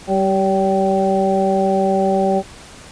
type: harmonic tone with a mistuned harmonic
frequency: 193.6 Hz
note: G3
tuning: 21 cents flat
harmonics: 1 / 2 / 3 / 4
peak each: -19 / -19 / -19 / -19 dBFS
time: 0.07-2.43 s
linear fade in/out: 50 ms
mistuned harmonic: 3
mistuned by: -29 cents
effects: pink hiss -39 dBFS RMS until 2.91 s + resampled to 22050 Hz